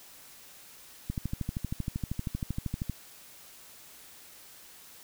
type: click train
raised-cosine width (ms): 5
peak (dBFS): -19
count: 24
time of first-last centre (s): 1.1-2.897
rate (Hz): 12.8
effects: white hiss -52 dBFS RMS until 5.03 s